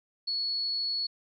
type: tone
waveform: sine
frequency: 4386 Hz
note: C#8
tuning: 19 cents flat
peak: -28 dBFS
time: 0.27-1.07 s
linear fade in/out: 10 ms
effects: none